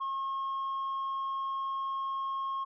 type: tone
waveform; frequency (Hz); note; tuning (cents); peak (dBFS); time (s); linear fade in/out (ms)
sine; 1081; C#6; -44; -29; 0-2.65; 20
effects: tanh soft clip ceiling -30 dBFS